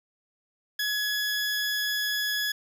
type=tone; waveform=20% pulse; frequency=1687 Hz; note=G#6; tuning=27 cents sharp; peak=-21 dBFS; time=0.79-2.52 s; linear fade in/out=5 ms; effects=none